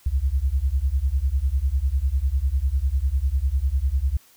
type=beating tone pair; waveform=sine; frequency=62.4 / 72.4 Hz; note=B1 / D2; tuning=+19 / -24 cents; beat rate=10 Hz; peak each=-22 dBFS; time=0.06-4.17 s; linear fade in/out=5 ms; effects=white hiss -55 dBFS RMS until 4.36 s